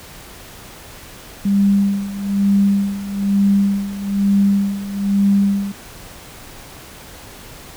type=tone with tremolo; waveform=sine; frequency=199.2 Hz; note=G3; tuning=28 cents sharp; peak=-10 dBFS; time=1.45-5.72 s; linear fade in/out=5 ms; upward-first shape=sine; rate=1.1 Hz; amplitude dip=80%; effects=pink hiss -38 dBFS RMS until 7.76 s